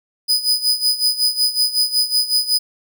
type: tone with tremolo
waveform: 40% pulse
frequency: 4981 Hz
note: D#8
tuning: 1 cent sharp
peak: -11 dBFS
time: 0.28-2.59 s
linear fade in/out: 20 ms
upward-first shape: sine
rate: 5.4 Hz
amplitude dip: 80%
effects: none